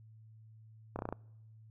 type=slowing click train; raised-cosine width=1 ms; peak=-23 dBFS; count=6; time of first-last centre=0.96-1.126 s; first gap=30 ms; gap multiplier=1.05; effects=noise-tail reverb RT60 0.9 s tail -26 dB re dry + added 110 Hz sine -54 dBFS peak until 1.7 s